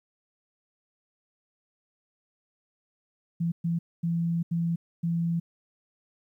sine tone bursts at uneven times, 168.4 Hz, E3, 37 cents sharp, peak -24 dBFS, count 5, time 3.4-3.52 / 3.64-3.79 / 4.03-4.43 / 4.51-4.76 / 5.03-5.4 s, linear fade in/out 10 ms, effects 11-bit

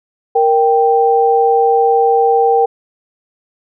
sine tone pair together, 466.2 / 784.1 Hz, A#4 / G5, 0 / 0 cents, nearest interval major sixth, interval 900 cents, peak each -11 dBFS, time 0.35-2.66 s, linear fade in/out 10 ms, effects none

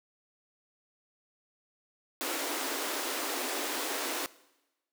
pink high-pass noise, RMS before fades -34 dBFS, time 2.21-4.26 s, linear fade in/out 0 ms, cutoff 260 Hz, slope 96 dB/octave, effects noise-tail reverb RT60 1.0 s tail -20 dB re dry

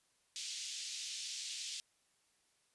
white band-pass noise, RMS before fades -44 dBFS, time 0.36-1.8 s, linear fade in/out 0 ms, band 2800 to 6900 Hz, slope 24 dB/octave, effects white hiss -75 dBFS RMS until 2.74 s + resampled to 24000 Hz

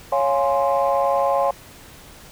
sine chord, Db major seventh, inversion none, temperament equal, 554.4 / 698.5 / 830.6 / 1046.5 Hz, Db5 / F5 / Ab5 / C6, 0 / 0 / 0 / 0 cents, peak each -19 / -22 / -22 / -23 dBFS, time 0.12-1.51 s, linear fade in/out 5 ms, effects tanh soft clip ceiling -9 dBFS + pink hiss -44 dBFS RMS until 2.31 s

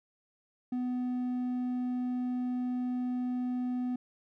sine tone with hard clipping, 249.2 Hz, B3, 16 cents sharp, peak -31 dBFS, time 0.72-3.96 s, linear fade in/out 5 ms, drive 3 dB, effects none

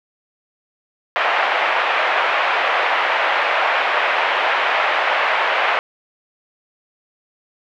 pink band-pass noise, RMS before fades -18 dBFS, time 1.16-5.79 s, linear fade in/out 0 ms, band 620 to 2700 Hz, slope 24 dB/octave, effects none

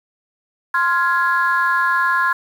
sine chord, F minor, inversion second, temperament equal with one note detuned, 1046.5 / 1396.9 / 1673.7 Hz, C6 / F6 / Ab6, 0 / 0 / +13 cents, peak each -17 / -19 / -18 dBFS, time 0.74-2.33 s, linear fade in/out 5 ms, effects tanh soft clip ceiling -7 dBFS + 7-bit

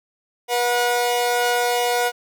sawtooth tone pair together, 484.5 / 726 Hz, B4 / F#5, -33 / -33 cents, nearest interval perfect fifth, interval 700 cents, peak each -17 dBFS, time 0.48-2.12 s, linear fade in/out 50 ms, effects none

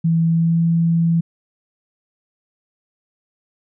sine tone with pitch glide, 164.81 to 166.82 Hz, E3 to E3, 0 to +21 cents, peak -13 dBFS, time 0.04-1.21 s, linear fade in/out 10 ms, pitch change +21 cents, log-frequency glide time 0.26-0.62 s, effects none

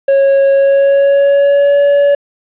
triangle tone with pitch glide, 549 to 569.3 Hz, C#5 to C#5, -17 to +46 cents, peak -4 dBFS, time 0.08-2.15 s, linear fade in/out 5 ms, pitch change +63 cents, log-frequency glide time 0.52-1.78 s, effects resampled to 8000 Hz + 7-bit

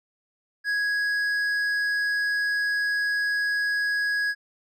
sine tone with hard clipping, 1662 Hz, G#6, 1 cent sharp, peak -24 dBFS, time 0.64-4.35 s, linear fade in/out 50 ms, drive 6 dB, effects none

